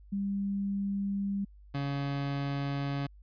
sine / 30% pulse tone pair in turn, 198.6 / 140.43 Hz, G3 / C#3, +23 / +23 cents, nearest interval tritone, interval 600 cents, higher first, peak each -29 / -28 dBFS, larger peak second, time 0.12-1.45 / 1.74-3.07 s, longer neither, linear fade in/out 10 ms, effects added 50 Hz sine -51 dBFS peak until 3.22 s + resampled to 11025 Hz

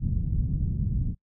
white low-pass noise, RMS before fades -26 dBFS, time 0-1.15 s, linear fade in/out 50 ms, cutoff 150 Hz, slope 24 dB/octave, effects noise-tail reverb RT60 0.1 s tail -24 dB re dry

